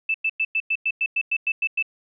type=tone bursts; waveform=sine; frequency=2637 Hz; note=E7; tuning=in tune; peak=-19 dBFS; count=12; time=0.09-1.826 s; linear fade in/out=5 ms; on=53 ms; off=100 ms; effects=none